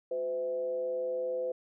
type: tone with frequency modulation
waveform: sine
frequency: 509 Hz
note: C5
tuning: 48 cents flat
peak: -30 dBFS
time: 0.11-1.52 s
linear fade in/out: 5 ms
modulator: 145 Hz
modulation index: 0.47
effects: none